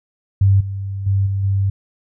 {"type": "tone with level steps", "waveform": "sine", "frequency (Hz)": 98, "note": "G2", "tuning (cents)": 0, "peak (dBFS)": [-9, -22, -13, -17, -14], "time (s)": [0.41, 1.7], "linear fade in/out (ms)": 5, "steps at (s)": [0.6, 1.06, 1.26, 1.43], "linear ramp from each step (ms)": 10, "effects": []}